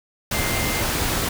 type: tone in noise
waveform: sine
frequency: 2093 Hz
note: C7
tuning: in tune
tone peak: -29 dBFS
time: 0.34-0.82 s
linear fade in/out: 5 ms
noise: pink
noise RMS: -23 dBFS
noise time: 0.31-1.29 s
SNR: -9 dB
effects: none